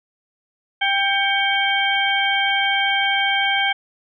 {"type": "harmonic tone with a mistuned harmonic", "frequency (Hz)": 790, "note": "G5", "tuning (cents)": 13, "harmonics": [1, 2, 3, 4], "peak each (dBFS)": [-22, -22, -22, -22], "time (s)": [0.81, 3.73], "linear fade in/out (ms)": 10, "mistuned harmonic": 3, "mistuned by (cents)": -92, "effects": []}